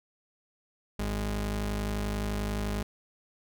sawtooth tone pair together, 51.5 / 103 Hz, G#1 / G#2, -14 / -14 cents, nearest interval octave, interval 1200 cents, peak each -27 dBFS, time 0.99-2.83 s, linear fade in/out 5 ms, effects none

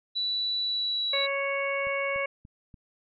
sine tone with pitch glide, 3951 to 3912 Hz, B7 to B7, 0 to -17 cents, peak -26 dBFS, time 0.15-1.27 s, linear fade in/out 20 ms, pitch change -17 cents, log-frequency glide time 0.6-1.08 s
harmonic tone, 554.4 Hz, C#5, in tune, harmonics 1 / 2 / 3 / 4 / 5, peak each -30 / -35 / -39 / -30 / -41 dBFS, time 1.13-2.26 s, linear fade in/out 5 ms
click train, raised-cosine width 5 ms, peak -36 dBFS, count 4, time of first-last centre 1.87-2.742 s, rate 3.44 Hz
effects none

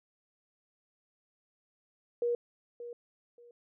sine tone with echo, 477.2 Hz, A#4, 41 cents sharp, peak -27 dBFS, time 2.22-2.35 s, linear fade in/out 2 ms, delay 580 ms, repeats 2, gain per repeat -13 dB, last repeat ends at 3.51 s, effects none

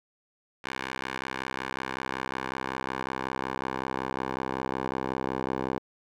10% pulse tone with band-pass filter sweep, 65.41 Hz, C2, in tune, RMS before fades -33 dBFS, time 0.64-5.79 s, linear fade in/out 5 ms, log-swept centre 1900 to 630 Hz, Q 1, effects none

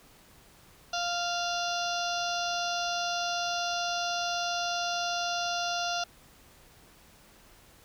harmonic tone with a mistuned harmonic, 696 Hz, F5, 6 cents flat, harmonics 1 / 2 / 4 / 5 / 6 / 7 / 8 / 9, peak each -32 / -35 / -38 / -39 / -40 / -40 / -41 / -42 dBFS, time 0.93-6.04 s, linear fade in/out 5 ms, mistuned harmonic 9, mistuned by -65 cents, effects pink hiss -57 dBFS RMS until 7.84 s

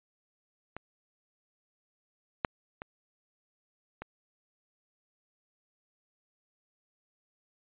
clicks, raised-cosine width 0.5 ms, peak -24 / -11 / -24 / -24 dBFS, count 4, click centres 0.766 / 2.448 / 2.819 / 4.02 s, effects resampled to 8000 Hz

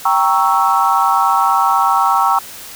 sine chord, G diminished seventh, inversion none, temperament equal, 784 / 932.3 / 1108.7 / 1318.5 Hz, G5 / Bb5 / Db6 / Fb6, 0 / 0 / 0 / 0 cents, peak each -16 dBFS, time 0.05-2.39 s, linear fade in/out 5 ms, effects white hiss -33 dBFS RMS until 2.75 s

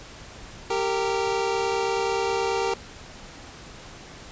25% pulse tone pair together, 391.7 / 461 Hz, G4 / A#4, -1 / -19 cents, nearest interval minor third, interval 282 cents, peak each -22 dBFS, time 0.7-2.74 s, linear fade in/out 5 ms, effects pink hiss -43 dBFS RMS until 4.31 s + resampled to 16000 Hz

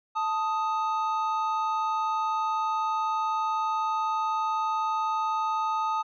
triangle tone pair together, 880 / 1248 Hz, A5 / D#6, 0 / +5 cents, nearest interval tritone, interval 605 cents, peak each -26 dBFS, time 0.15-6.03 s, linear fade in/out 20 ms, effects resampled to 16000 Hz

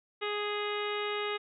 harmonic tone, 415.3 Hz, G#4, in tune, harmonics 1 / 2 / 3 / 4 / 5 / 6 / 7 / 8 / 9, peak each -34 / -42 / -38 / -44 / -40 / -44 / -42 / -48 / -44 dBFS, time 0.21-1.38 s, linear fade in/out 20 ms, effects none

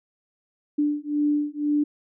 sine beating tone pair, 293.7 / 295.7 Hz, D4 / D4, 0 / +12 cents, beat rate 2 Hz, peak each -24 dBFS, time 0.78-1.84 s, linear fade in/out 10 ms, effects none

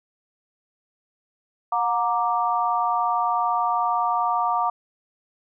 sine chord, Gb augmented, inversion none, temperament equal with one note detuned, 721.4 / 932.3 / 1174.7 Hz, Gb5 / Bb5 / D6, -44 / 0 / 0 cents, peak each -24 dBFS, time 1.72-4.7 s, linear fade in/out 5 ms, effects none

